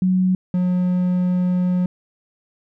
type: tone pair in turn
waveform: sine / triangle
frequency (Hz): 185 / 180.57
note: F#3 / F#3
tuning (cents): 0 / -42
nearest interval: unison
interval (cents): 42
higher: first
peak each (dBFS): -14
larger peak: neither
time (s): 0.02-0.35 / 0.54-1.86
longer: second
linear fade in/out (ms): 2
effects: none